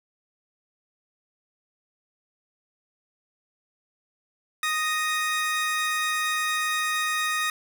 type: tone pair together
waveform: 30% pulse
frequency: 1244.1 / 1864 Hz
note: D#6 / A#6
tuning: -1 / -1 cents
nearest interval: perfect fifth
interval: 700 cents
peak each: -24 dBFS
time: 4.63-7.5 s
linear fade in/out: 2 ms
effects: none